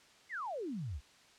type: exponential sweep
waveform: sine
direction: down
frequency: 2217 to 58.27 Hz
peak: -37 dBFS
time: 0.29-1.01 s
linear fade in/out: 50 ms
effects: white hiss -62 dBFS RMS until 1.38 s + low-pass 6000 Hz 12 dB/octave